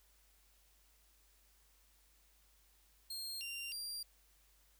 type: tone with pitch steps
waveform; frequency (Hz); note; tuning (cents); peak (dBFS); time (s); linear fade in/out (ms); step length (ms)
sawtooth; 4221 / 2777 / 4754; C8 / F7 / D8; +14 / -10 / +20; -39; 3.1-4.03; 5; 310
effects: added 50 Hz sine -70 dBFS peak until 4.79 s + white hiss -71 dBFS RMS until 4.79 s